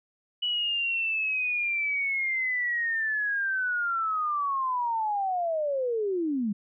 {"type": "linear sweep", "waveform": "sine", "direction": "down", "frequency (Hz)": [2957, 194.7], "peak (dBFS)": -25, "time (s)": [0.42, 6.53], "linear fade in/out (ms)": 10, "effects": []}